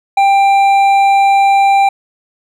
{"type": "tone with hard clipping", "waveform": "sine", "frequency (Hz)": 790, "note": "G5", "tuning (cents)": 13, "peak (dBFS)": -8, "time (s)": [0.17, 1.89], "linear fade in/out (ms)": 5, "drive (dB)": 7, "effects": []}